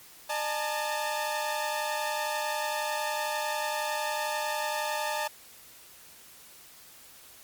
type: tone cluster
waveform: sawtooth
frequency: 605 / 853 / 904 Hz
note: D#5 / G#5 / A5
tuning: -49 / +46 / +47 cents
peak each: -30 dBFS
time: 0.29-5.28 s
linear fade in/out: 10 ms
effects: white hiss -52 dBFS RMS until 7.43 s + Opus 48 kbps

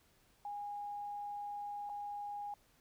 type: tone with dropouts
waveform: sine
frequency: 820 Hz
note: G#5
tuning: 22 cents flat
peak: -40 dBFS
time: 0.45-2.54 s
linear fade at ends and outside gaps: 2 ms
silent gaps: 1.893-1.897 s
effects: pink hiss -70 dBFS RMS until 2.8 s

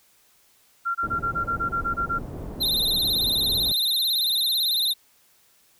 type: tone bursts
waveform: sine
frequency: 1377 Hz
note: F6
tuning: 25 cents flat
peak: -22 dBFS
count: 11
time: 0.85-2.19 s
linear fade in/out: 20 ms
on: 100 ms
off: 24 ms
type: low-pass noise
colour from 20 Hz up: pink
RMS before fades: -34 dBFS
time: 1.03-3.72 s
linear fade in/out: 2 ms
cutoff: 530 Hz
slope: 12 dB/octave
type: tone with vibrato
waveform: square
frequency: 3869 Hz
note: B7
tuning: 36 cents flat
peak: -21 dBFS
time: 2.6-4.94 s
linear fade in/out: 20 ms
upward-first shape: sine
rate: 18 Hz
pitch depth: 130 cents each way
effects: white hiss -60 dBFS RMS until 5.79 s

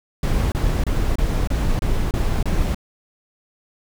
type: noise bursts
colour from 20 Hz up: brown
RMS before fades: -19 dBFS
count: 8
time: 0.23-2.746 s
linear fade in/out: 2 ms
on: 290 ms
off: 28 ms
effects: none

